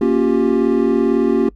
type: chord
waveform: triangle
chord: G half-diminished seventh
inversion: first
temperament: equal with one note detuned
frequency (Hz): 233.1 / 277.2 / 354.1 / 392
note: Bb3 / Db4 / F4 / G4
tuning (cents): 0 / 0 / +24 / 0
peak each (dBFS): -16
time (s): 0.01-1.49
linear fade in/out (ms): 5
effects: noise-tail reverb RT60 0.1 s tail -22 dB re dry + added 50 Hz sine -40 dBFS peak until 1.55 s